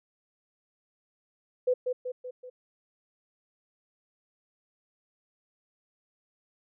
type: tone with echo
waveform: sine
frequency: 502 Hz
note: B4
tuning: 28 cents sharp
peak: -21 dBFS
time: 1.67-1.74 s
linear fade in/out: 10 ms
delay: 190 ms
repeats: 4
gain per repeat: -5 dB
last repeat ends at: 2.5 s
effects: none